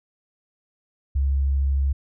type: tone with vibrato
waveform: sine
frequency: 68.6 Hz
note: C#2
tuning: 17 cents flat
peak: -18 dBFS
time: 1.15-1.93 s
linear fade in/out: 10 ms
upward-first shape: sine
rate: 13 Hz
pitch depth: 8 cents each way
effects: none